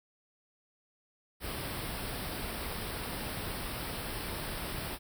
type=band-stop noise; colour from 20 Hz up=pink; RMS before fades=-38 dBFS; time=1.4-4.99 s; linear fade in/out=50 ms; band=5400 to 8300 Hz; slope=96 dB/octave; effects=none